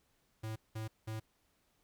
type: tone bursts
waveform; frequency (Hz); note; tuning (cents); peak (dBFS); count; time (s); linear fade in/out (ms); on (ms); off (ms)
square; 110; A2; 0; -39; 3; 0.43-1.2; 10; 130; 190
effects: pink hiss -75 dBFS RMS until 1.83 s